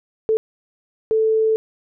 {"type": "tone bursts at uneven times", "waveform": "sine", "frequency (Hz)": 440.4, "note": "A4", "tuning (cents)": 2, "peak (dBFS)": -14, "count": 2, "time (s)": [[0.29, 0.37], [1.11, 1.56]], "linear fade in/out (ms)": 0, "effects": []}